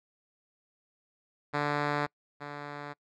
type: tone pair in turn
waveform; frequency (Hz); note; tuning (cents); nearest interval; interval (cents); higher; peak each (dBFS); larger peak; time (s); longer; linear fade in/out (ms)
5% pulse; 146.4 / 145.47; D3 / D3; -5 / -16; unison; 11; first; -16 / -27; first; 1.53-2.07 / 2.4-2.94; neither; 20
effects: noise-tail reverb RT60 0.1 s tail -26 dB re dry + low-pass 3000 Hz 12 dB/octave